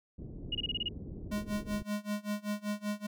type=low-pass noise; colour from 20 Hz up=pink; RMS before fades=-43 dBFS; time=0.18-1.83 s; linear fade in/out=10 ms; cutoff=390 Hz; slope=24 dB/octave
type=tone bursts; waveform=sine; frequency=2873 Hz; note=F7; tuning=48 cents sharp; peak=-30 dBFS; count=7; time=0.52-0.886 s; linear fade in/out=5 ms; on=30 ms; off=26 ms
type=tone with tremolo; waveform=square; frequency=207.7 Hz; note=G#3; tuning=in tune; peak=-31 dBFS; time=1.31-3.07 s; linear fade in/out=10 ms; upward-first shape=sine; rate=5.2 Hz; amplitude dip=95%
effects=none